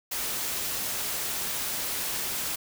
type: noise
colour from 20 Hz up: white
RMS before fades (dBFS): -31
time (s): 0.11-2.56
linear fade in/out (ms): 10
effects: none